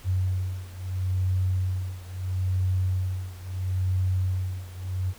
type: beating tone pair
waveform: sine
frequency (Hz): 92.5 / 93.25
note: F#2 / F#2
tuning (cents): 0 / +14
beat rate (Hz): 0.75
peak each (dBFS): -26 / -28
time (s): 0.04-5.14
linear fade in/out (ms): 50
effects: pink hiss -50 dBFS RMS until 5.18 s

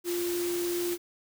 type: tone in noise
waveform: sine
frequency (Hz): 349.2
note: F4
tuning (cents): 0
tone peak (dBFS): -28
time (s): 0.04-0.98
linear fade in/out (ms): 50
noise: white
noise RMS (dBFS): -37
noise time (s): 0.04-0.98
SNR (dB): +6
effects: none

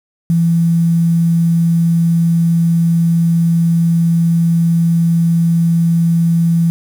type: tone with quantisation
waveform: sine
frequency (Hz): 167.7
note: E3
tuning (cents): +30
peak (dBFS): -9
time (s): 0.3-6.7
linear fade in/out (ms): 0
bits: 6
effects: none

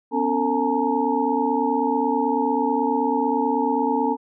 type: tone cluster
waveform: sine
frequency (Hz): 251.5 / 280.7 / 449.9 / 851 / 927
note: B3 / C#4 / A4 / G#5 / A#5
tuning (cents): +32 / +22 / +39 / +42 / -10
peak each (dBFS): -25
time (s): 0.11-4.17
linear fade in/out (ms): 50
effects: none

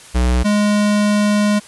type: tone pair in turn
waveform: square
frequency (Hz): 61.74 / 207.7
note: B1 / G#3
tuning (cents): 0 / 0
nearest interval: octave + major sixth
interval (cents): 2100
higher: second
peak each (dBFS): -13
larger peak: neither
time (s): 0.14-0.44 / 0.44-1.6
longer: second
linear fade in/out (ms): 20
effects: white hiss -40 dBFS RMS until 1.67 s + resampled to 24000 Hz

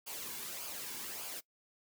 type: noise with flanger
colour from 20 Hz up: white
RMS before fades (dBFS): -43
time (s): 0.06-1.41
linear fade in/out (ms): 20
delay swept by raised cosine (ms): 0.52 to 1.62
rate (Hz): 1.7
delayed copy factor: -0.55
effects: noise-tail reverb RT60 0.1 s tail -22 dB re dry

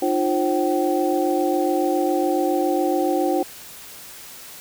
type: tone cluster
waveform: sine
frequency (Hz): 303.8 / 351 / 533 / 765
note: D#4 / F4 / C5 / G5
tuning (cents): -41 / +9 / +32 / -42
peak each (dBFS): -23 / -22 / -25 / -24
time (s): 0.02-3.43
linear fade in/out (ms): 5
effects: white hiss -40 dBFS RMS until 4.6 s

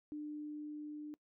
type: tone with level ramp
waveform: sine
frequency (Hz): 299.3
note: D4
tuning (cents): +33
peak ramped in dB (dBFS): -40 to -43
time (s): 0.12-1.14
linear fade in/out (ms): 0
effects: noise-tail reverb RT60 0.1 s tail -22 dB re dry

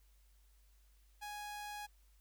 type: tone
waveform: sawtooth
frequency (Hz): 830.6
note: G#5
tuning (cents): 0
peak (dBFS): -40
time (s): 1.21-1.87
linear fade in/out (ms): 20
effects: added 50 Hz sine -64 dBFS peak until 2.2 s + white hiss -75 dBFS RMS until 2.2 s

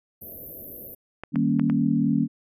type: band-stop noise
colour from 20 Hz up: white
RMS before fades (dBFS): -35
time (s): 0.21-0.95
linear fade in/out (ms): 10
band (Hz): 650 to 12000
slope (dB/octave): 96
type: clicks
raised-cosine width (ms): 0.5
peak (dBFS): -19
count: 4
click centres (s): 1.236 / 1.358 / 1.596 / 1.699
type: chord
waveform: sine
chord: Eb dominant seventh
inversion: none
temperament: equal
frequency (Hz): 155.56 / 196 / 233.1 / 277.2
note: Eb3 / G3 / Bb3 / Db4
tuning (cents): 0 / 0 / 0 / 0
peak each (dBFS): -26 / -26 / -23 / -24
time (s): 1.32-2.28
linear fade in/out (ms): 50
effects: resampled to 32000 Hz

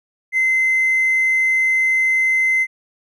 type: tone with hard clipping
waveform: sine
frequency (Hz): 2063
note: C7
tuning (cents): -25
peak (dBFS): -14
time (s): 0.32-2.67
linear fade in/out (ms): 50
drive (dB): 1
effects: none

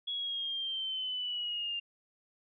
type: linear sweep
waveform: sine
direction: down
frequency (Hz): 3358 to 2791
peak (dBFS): -33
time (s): 0.07-1.8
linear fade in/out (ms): 10
effects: none

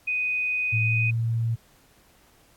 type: tone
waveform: sine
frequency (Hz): 2494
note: D#7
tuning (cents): +3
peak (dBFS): -23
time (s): 0.07-1.11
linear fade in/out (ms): 10
type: tone with pitch glide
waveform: sine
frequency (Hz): 112.7 to 114.94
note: A2 to A#2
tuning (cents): +42 to -24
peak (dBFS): -22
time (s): 0.72-1.56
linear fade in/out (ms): 20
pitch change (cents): +34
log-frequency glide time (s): 0.83-1.1
effects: pink hiss -59 dBFS RMS until 2.56 s + AAC 64 kbps

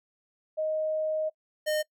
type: tone pair in turn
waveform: sine / square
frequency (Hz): 624 / 611.9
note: D#5 / D#5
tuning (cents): +5 / -29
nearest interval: unison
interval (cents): 34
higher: first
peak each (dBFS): -26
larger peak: neither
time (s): 0.57-1.3 / 1.66-1.83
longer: first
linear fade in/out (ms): 20
effects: noise-tail reverb RT60 0.1 s tail -22 dB re dry

